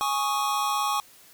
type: chord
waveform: square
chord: Ab suspended fourth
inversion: none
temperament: equal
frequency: 830.6 / 1108.7 / 1244.5 Hz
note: Ab5 / Db6 / Eb6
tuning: 0 / 0 / 0 cents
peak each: -29 / -27 / -33 dBFS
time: 0.01-1 s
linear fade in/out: 0 ms
effects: white hiss -53 dBFS RMS until 1.33 s